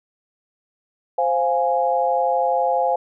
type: chord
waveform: sine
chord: F minor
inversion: second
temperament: equal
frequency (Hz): 523.3 / 698.5 / 830.6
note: C5 / F5 / Ab5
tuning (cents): 0 / 0 / 0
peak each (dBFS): -21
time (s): 1.18-2.96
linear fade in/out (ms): 5
effects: none